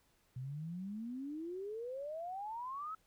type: exponential sweep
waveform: sine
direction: up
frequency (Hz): 123.2 to 1318.5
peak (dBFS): -40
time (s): 0.36-2.95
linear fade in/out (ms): 5
effects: pink hiss -73 dBFS RMS until 3.06 s